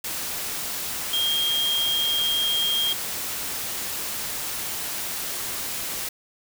sine tone in noise, 3226 Hz, G7, 49 cents sharp, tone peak -21 dBFS, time 1.13-2.93 s, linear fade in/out 5 ms, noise white, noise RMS -30 dBFS, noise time 0.04-6.09 s, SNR +6 dB, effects none

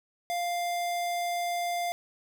square tone, 698.5 Hz, F5, in tune, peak -29 dBFS, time 0.3-1.92 s, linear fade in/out 0 ms, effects 11-bit

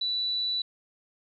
sine tone, 3958 Hz, B7, 3 cents sharp, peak -26 dBFS, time 0.01-0.62 s, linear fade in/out 5 ms, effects none

